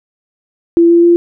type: tone with pitch steps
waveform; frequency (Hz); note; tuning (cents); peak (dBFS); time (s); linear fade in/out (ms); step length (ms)
sine; 338.2 / 341.1 / 344.1; E4 / F4 / F4; +44 / -41 / -26; -4; 0.77-1.16; 0; 130
effects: none